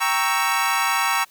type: chord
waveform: 25% pulse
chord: G diminished seventh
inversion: none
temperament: equal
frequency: 784 / 932.3 / 1108.7 / 1318.5 Hz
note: G5 / Bb5 / Db6 / Fb6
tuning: 0 / 0 / 0 / 0 cents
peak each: -23 / -20 / -20 / -21 dBFS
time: 0-1.25 s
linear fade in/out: 20 ms
effects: white hiss -54 dBFS RMS until 1.3 s